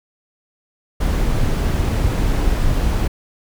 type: noise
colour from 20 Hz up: brown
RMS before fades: -17 dBFS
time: 1-3.08 s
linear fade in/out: 10 ms
effects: none